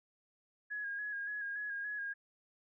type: tone with vibrato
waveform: sine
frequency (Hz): 1655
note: G#6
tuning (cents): -6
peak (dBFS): -37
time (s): 0.7-2.14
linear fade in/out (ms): 20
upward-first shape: square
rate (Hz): 3.5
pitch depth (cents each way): 30
effects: none